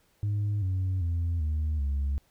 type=tone with pitch steps; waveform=sine; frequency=103.2 / 93.55 / 84.8 / 76.87 / 69.68 Hz; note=G#2 / F#2 / E2 / D#2 / C#2; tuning=-10 / +20 / +50 / -20 / +10 cents; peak=-23 dBFS; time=0.23-2.18 s; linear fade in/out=0 ms; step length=390 ms; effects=tanh soft clip ceiling -24 dBFS + pink hiss -67 dBFS RMS until 2.3 s